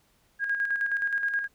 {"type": "tone with tremolo", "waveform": "sine", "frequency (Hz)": 1631, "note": "G#6", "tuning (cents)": -32, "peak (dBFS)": -23, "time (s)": [0.39, 1.48], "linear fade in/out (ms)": 50, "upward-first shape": "square", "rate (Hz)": 9.5, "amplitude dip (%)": 50, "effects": ["pink hiss -66 dBFS RMS until 1.54 s"]}